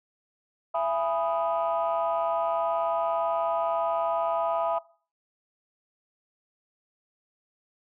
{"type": "chord", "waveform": "sine", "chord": "E major seventh", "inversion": "none", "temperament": "equal with one note detuned", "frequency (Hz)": [670, 830.6, 987.8, 1244.5], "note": ["E5", "G#5", "B5", "D#6"], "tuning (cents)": [28, 0, 0, 0], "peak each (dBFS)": [-26, -31, -30, -32], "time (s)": [0.74, 4.79], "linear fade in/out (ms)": 10, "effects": ["noise-tail reverb RT60 0.4 s tail -20 dB re dry", "tanh soft clip ceiling -17 dBFS"]}